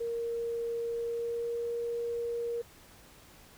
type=tone with pitch glide; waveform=sine; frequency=466.2 to 470.5 Hz; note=A#4 to A#4; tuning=0 to +16 cents; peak=-31 dBFS; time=0-2.62 s; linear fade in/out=10 ms; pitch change=+16 cents; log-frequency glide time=0.87-1.69 s; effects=pink hiss -56 dBFS RMS until 3.57 s